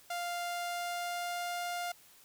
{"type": "tone with pitch glide", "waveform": "sawtooth", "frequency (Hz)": [698.5, 703], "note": ["F5", "F5"], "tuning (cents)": [0, 11], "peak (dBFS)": -31, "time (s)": [0.1, 1.92], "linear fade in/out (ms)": 5, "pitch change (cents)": 11, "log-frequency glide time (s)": [0.42, 1.61], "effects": ["white hiss -60 dBFS RMS until 2.24 s"]}